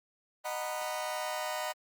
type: chord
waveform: sawtooth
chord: B major seventh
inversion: first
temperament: just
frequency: 617.4 / 740.8 / 926 / 987.8 Hz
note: D#5 / F#5 / A#5 / B5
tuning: -14 / +2 / -12 / 0 cents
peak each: -33 / -35 / -38 / -36 dBFS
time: 0.44-1.73 s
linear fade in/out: 20 ms
effects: Opus 32 kbps